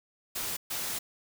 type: noise bursts at uneven times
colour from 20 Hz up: white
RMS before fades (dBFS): -34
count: 2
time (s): 0.35-0.57 / 0.7-0.99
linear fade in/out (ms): 10
effects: none